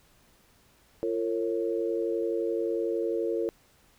sine tone cluster, 343.3 / 455.6 / 547 Hz, F4 / A#4 / C#5, -30 / -40 / -23 cents, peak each -30 / -29 / -34 dBFS, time 1.03-3.49 s, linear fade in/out 0 ms, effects pink hiss -62 dBFS RMS until 3.98 s

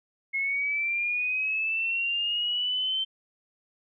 sine linear sweep, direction up, 2162 to 3109 Hz, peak -25 dBFS, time 0.33-3.05 s, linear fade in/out 20 ms, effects none

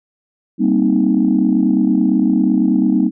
sine chord, C minor seventh, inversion second, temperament equal, 196 / 233.1 / 261.6 / 311.1 Hz, G3 / Bb3 / C4 / Eb4, 0 / 0 / 0 / 0 cents, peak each -16 dBFS, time 0.58-3.11 s, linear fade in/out 50 ms, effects tanh soft clip ceiling -3 dBFS

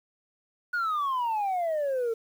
sine exponential sweep, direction down, 1471 to 445.2 Hz, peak -23 dBFS, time 0.73-2.14 s, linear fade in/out 10 ms, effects tanh soft clip ceiling -24 dBFS + 9-bit

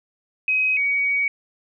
sine tone pair in turn, 2530 / 2254 Hz, D#7 / C#7, +28 / +28 cents, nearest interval major second, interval 200 cents, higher first, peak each -17 / -18 dBFS, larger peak first, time 0.48-0.77 / 0.77-1.28 s, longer second, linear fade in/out 2 ms, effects none

